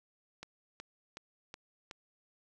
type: click train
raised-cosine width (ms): 0.2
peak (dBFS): -27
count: 5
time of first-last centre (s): 0.43-1.911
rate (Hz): 2.7
effects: none